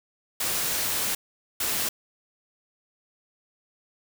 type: noise bursts at uneven times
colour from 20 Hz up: white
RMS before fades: -27 dBFS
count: 2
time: 0.4-1.15 / 1.6-1.89 s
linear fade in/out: 5 ms
effects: none